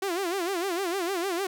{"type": "tone with vibrato", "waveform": "sawtooth", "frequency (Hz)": 365.3, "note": "F#4", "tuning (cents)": -22, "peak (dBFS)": -23, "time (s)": [0.02, 1.47], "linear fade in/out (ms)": 5, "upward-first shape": "sine", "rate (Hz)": 6.6, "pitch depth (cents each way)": 160, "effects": []}